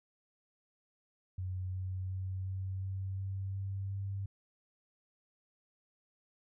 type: tone with pitch steps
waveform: sine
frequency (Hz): 92.5 / 93.3 / 94.12 / 94.94 / 95.76 / 96.6 / 97.44 / 98.28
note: F#2 / F#2 / F#2 / F#2 / G2 / G2 / G2 / G2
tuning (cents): 0 / +15 / +30 / +45 / -40 / -25 / -10 / +5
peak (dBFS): -35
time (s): 1.38-4.26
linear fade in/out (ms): 5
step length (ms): 360
effects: none